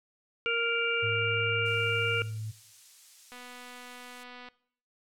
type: harmonic tone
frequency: 466.2 Hz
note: A#4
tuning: in tune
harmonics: 1 / 3 / 5 / 6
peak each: -32 / -32 / -32 / -32 dBFS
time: 0.46-2.22 s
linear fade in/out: 0 ms
type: tone with pitch glide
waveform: sine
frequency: 107.8 to 108.74 Hz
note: A2 to A2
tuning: -35 to -20 cents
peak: -33 dBFS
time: 1.02-2.52 s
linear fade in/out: 20 ms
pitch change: +15 cents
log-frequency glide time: 2.21-2.28 s
type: noise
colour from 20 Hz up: violet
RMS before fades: -44 dBFS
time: 1.65-4.24 s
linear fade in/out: 10 ms
type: click train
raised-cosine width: 0.3 ms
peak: -31 dBFS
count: 289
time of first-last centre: 3.32-4.486 s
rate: 247 Hz
effects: noise-tail reverb RT60 0.6 s tail -20 dB re dry + low-pass 7000 Hz 12 dB/octave